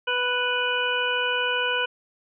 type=harmonic tone; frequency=493.9 Hz; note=B4; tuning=in tune; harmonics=1 / 2 / 3 / 5 / 6; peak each=-29 / -30 / -26 / -30 / -28 dBFS; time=0.07-1.86 s; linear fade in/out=10 ms; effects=none